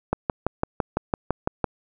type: click train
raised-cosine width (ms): 1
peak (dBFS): -7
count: 10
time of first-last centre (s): 0.13-1.643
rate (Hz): 5.95
effects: none